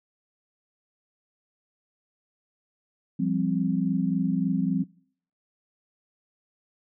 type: chord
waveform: sine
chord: F suspended second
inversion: none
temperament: equal with one note detuned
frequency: 172.51 / 196 / 261.6 Hz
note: F3 / G3 / C4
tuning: -21 / 0 / 0 cents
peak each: -27 dBFS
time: 3.19-4.84 s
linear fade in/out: 10 ms
effects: noise-tail reverb RT60 0.6 s tail -24 dB re dry